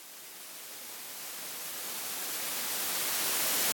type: noise with level ramp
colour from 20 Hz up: white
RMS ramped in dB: -48 to -28 dBFS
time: 0-3.72 s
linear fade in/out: 0 ms
effects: high-pass 200 Hz 12 dB/octave + AAC 64 kbps